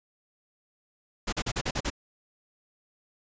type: noise bursts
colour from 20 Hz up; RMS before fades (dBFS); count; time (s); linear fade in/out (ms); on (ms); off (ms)
pink; -29; 7; 1.27-1.902; 10; 56; 40
effects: resampled to 16000 Hz